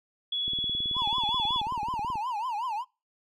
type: tone with pitch glide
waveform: sine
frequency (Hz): 3379 to 3406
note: G#7 to G#7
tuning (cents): +29 to +43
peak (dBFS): -27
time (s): 0.32-1.61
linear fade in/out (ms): 5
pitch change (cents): +14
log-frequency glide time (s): 0.64-1.31
type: click train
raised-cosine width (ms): 3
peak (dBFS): -29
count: 32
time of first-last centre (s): 0.48-2.156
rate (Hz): 18.5
type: tone with vibrato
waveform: triangle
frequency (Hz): 922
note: A#5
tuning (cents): -19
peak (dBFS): -27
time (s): 0.94-2.85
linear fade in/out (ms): 50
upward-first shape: triangle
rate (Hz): 5.4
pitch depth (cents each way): 240
effects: noise-tail reverb RT60 0.3 s tail -26 dB re dry